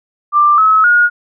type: tone with pitch steps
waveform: sine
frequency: 1184 / 1289 / 1438 Hz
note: D6 / E6 / F#6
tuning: +14 / -39 / -50 cents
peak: -6 dBFS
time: 0.32-1.1 s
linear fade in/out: 50 ms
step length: 260 ms
effects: none